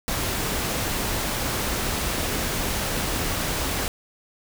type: noise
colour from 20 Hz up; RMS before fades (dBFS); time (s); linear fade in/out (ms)
pink; -26; 0.08-3.88; 0
effects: none